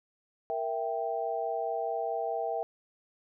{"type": "chord", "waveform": "sine", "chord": "E diminished", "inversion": "second", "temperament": "equal", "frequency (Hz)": [466.2, 659.3, 784], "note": ["Bb4", "E5", "G5"], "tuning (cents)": [0, 0, 0], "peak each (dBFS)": [-35, -33, -34], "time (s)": [0.5, 2.63], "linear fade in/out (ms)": 0, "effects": []}